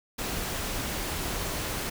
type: noise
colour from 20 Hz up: pink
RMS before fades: -32 dBFS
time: 0.18-1.9 s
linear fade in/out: 10 ms
effects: none